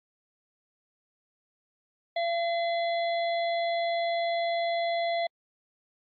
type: harmonic tone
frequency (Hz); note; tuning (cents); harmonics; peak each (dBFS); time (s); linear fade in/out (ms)
680; F5; -46; 1 / 3 / 5 / 6; -26 / -36 / -40 / -42; 2.16-5.27; 5
effects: AAC 48 kbps

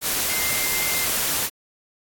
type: tone in noise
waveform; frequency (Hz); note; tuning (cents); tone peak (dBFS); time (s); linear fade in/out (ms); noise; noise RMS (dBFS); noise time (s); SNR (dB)
sine; 2093; C7; 0; -28; 0.26-1.08; 50; white; -23; 0.01-1.5; -8
effects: AAC 64 kbps

